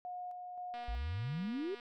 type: tone with tremolo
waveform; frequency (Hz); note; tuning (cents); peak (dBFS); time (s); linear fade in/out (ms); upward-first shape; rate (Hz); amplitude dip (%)
sine; 721; F#5; -45; -40; 0.05-0.95; 0; square; 1.9; 30
type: click train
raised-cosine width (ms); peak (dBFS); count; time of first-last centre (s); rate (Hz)
0.3; -36; 255; 0.74-1.798; 240
type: exponential sweep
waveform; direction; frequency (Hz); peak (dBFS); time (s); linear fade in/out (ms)
sine; up; 50 to 415.3; -35; 0.88-1.75; 5
effects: none